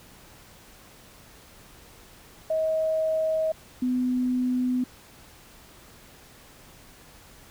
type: tone pair in turn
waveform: sine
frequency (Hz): 635 / 251.4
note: D#5 / B3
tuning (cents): +35 / +31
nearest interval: octave + major third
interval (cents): 1604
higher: first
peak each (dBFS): -22 / -22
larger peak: neither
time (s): 2.5-3.52 / 3.82-4.84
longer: neither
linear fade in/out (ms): 5
effects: pink hiss -51 dBFS RMS until 7.5 s